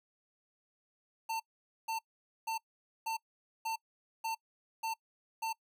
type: tone bursts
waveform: square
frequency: 898 Hz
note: A5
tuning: 35 cents sharp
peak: -34 dBFS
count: 8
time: 1.29-5.53 s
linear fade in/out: 10 ms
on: 110 ms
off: 480 ms
effects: noise-tail reverb RT60 0.1 s tail -24 dB re dry